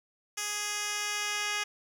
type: tone with band-pass filter sweep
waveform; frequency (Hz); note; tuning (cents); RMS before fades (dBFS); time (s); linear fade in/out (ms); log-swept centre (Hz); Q
10% pulse; 415.3; G#4; 0; -33; 0.37-1.64; 10; 6900 to 3900; 0.92
effects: 9-bit